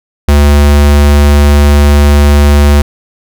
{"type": "tone", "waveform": "square", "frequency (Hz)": 72.5, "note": "D2", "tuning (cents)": -22, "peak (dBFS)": -3, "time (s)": [0.28, 2.82], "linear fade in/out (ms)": 5, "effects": []}